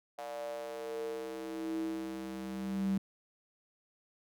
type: tone with high-pass filter sweep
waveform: square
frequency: 65 Hz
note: C2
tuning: 11 cents flat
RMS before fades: -38 dBFS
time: 0.18-2.98 s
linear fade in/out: 5 ms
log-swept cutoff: 660 to 190 Hz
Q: 7.6
effects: none